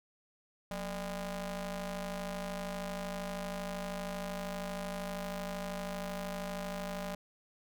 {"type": "ring-modulated tone", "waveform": "sawtooth", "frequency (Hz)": 207.7, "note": "G#3", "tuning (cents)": 0, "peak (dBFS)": -30, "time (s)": [0.71, 7.15], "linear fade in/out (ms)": 2, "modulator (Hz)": 389, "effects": []}